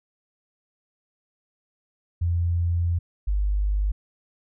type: tone pair in turn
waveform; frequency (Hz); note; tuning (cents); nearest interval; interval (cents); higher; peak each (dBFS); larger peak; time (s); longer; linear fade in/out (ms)
sine; 85.9 / 50.21; F2 / G1; -28 / +42; major sixth; 930; first; -20; neither; 2.21-2.99 / 3.27-3.92; first; 10
effects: none